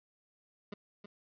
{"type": "tone with echo", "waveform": "25% pulse", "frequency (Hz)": 204.3, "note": "G#3", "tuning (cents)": -28, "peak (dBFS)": -36, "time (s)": [0.72, 0.74], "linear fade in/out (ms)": 5, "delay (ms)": 320, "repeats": 1, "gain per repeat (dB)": -7, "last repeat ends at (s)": 1.06, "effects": ["resampled to 11025 Hz", "12-bit"]}